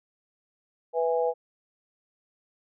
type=harmonic tone; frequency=164.81 Hz; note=E3; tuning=in tune; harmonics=3 / 4 / 5; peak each=-24 / -30 / -30 dBFS; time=0.93-1.34 s; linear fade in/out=50 ms; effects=none